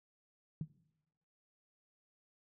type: tone with exponential decay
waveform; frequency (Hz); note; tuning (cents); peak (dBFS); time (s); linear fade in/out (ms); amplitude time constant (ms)
sine; 155.56; D#3; 0; -32; 0.61-0.7; 2; 18
effects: noise-tail reverb RT60 0.9 s tail -19 dB re dry